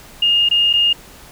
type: tone with dropouts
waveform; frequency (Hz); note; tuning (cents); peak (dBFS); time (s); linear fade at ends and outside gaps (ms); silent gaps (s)
sine; 2836; F7; +26; -11; 0.22-0.93; 5; 0.489-0.511 / 0.73-0.736
effects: pink hiss -41 dBFS RMS until 1.31 s